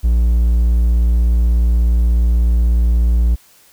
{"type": "tone", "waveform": "triangle", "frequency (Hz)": 58.27, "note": "A#1", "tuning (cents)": 0, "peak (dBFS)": -8, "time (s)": [0.03, 3.36], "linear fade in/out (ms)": 20, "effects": ["white hiss -49 dBFS RMS until 3.72 s"]}